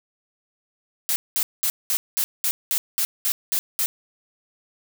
blue noise bursts, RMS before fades -22 dBFS, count 11, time 1.09-3.86 s, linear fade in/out 0 ms, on 70 ms, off 200 ms, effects none

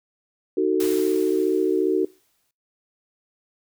sine chord, D# diminished, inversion none, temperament just, 311.1 / 373.4 / 448 Hz, D#4 / F#4 / A4, 0 / +16 / +31 cents, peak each -24 / -20 / -24 dBFS, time 0.57-2.05 s, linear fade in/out 5 ms
white noise with exponential decay, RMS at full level -32 dBFS, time 0.8-2.51 s, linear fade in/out 2 ms, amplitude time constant 370 ms
effects noise-tail reverb RT60 0.3 s tail -22 dB re dry

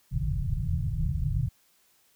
white low-pass noise, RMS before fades -28 dBFS, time 0.11-1.49 s, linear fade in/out 10 ms, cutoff 160 Hz, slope 96 dB/octave, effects white hiss -65 dBFS RMS until 2.15 s

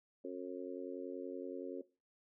harmonic tone, 90.6 Hz, F#2, 36 cents flat, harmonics 3 / 4 / 5 / 6, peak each -46 / -46 / -46 / -47 dBFS, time 0.24-1.82 s, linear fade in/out 10 ms, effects noise-tail reverb RT60 0.3 s tail -18 dB re dry

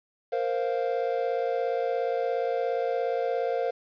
triangle chord, Bb suspended second, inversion none, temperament equal, 466.2 / 523.3 / 698.5 Hz, Bb4 / C5 / F5, 0 / 0 / 0 cents, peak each -27 / -27 / -29 dBFS, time 0.32-3.71 s, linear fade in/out 10 ms, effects resampled to 11025 Hz + 9-bit

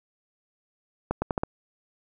accelerating click train, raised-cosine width 1 ms, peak -11 dBFS, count 5, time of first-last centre 1.11-1.435 s, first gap 110 ms, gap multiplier 0.8, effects none

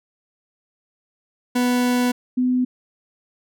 40% pulse / sine tone pair in turn, 246.9 / 251.7 Hz, B3 / B3, 0 / +33 cents, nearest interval unison, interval 33 cents, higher second, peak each -16 dBFS, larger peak neither, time 1.55-2.12 / 2.37-2.65 s, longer first, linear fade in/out 10 ms, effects none

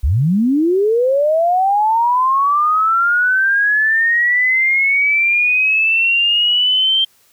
sine linear sweep, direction up, 55.2 to 3160 Hz, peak -11 dBFS, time 0.03-7.05 s, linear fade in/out 10 ms, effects white hiss -54 dBFS RMS until 7.32 s

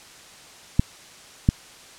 clicks, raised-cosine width 5 ms, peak -3 dBFS, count 2, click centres 0.795 / 1.489 s, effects white hiss -46 dBFS RMS until 1.98 s + low-pass 8000 Hz 12 dB/octave

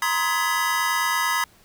square tone cluster, 953 / 1042 / 1261 / 1679 / 1997 Hz, A#5 / C6 / D#6 / G#6 / B6, +38 / -7 / +23 / +18 / +19 cents, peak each -28 dBFS, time 0.02-1.44 s, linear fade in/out 2 ms, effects pink hiss -55 dBFS RMS until 1.64 s

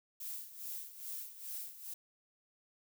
violet noise with tremolo, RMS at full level -42 dBFS, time 0.2-1.94 s, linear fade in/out 5 ms, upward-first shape sine, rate 2.4 Hz, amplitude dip 75%, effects none

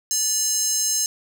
square tone with high-pass filter, 582 Hz, D5, 16 cents flat, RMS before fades -22 dBFS, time 0.11-1.06 s, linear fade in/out 0 ms, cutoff 6300 Hz, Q 4.6, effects none

